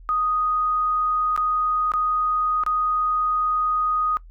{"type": "tone with dropouts", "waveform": "sine", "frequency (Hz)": 1244.5, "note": "D#6", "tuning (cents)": 0, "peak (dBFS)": -19, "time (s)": [0.09, 4.17], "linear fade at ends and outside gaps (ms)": 0, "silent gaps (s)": [[1.363, 1.376], [1.918, 1.937], [2.636, 2.664]], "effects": ["noise-tail reverb RT60 0.1 s tail -20 dB re dry", "added 41 Hz sine -41 dBFS peak until 4.3 s"]}